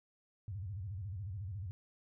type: tone with vibrato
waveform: sine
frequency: 96.7 Hz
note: G2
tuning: 23 cents flat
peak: -39 dBFS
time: 0.48-1.71 s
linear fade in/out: 0 ms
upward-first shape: square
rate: 14 Hz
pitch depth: 170 cents each way
effects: none